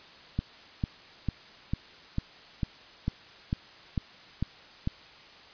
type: click train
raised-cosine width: 5 ms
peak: -15 dBFS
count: 11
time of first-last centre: 0.39-4.874 s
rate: 2.23 Hz
effects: white hiss -51 dBFS RMS until 5.53 s + resampled to 11025 Hz